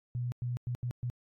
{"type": "tone bursts at uneven times", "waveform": "sine", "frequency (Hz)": 122.3, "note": "B2", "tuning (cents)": -16, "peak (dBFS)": -31, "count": 5, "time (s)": [[0.15, 0.32], [0.42, 0.57], [0.67, 0.75], [0.83, 0.91], [1.03, 1.1]], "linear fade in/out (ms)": 0, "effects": ["AAC 48 kbps"]}